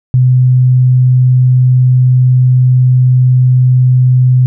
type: tone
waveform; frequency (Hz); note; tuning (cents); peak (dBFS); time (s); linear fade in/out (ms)
sine; 127; B2; +49; -4; 0.14-4.46; 0
effects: none